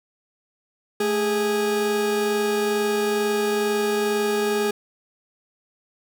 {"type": "tone pair together", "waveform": "40% pulse", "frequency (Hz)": [217.4, 412.6], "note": ["A3", "G#4"], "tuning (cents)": [-21, -11], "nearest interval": "major seventh", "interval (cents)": 1110, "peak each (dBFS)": [-27, -20], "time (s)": [1, 4.71], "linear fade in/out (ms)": 5, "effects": []}